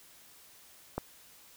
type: click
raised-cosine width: 1 ms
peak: -18 dBFS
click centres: 0.98 s
effects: white hiss -57 dBFS RMS until 1.56 s